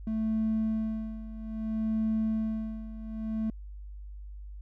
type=tone with tremolo; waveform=triangle; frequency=220 Hz; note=A3; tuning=in tune; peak=-22 dBFS; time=0.07-3.5 s; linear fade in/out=2 ms; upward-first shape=sine; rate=0.61 Hz; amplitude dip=85%; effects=tanh soft clip ceiling -21 dBFS + added 50 Hz sine -40 dBFS peak until 4.61 s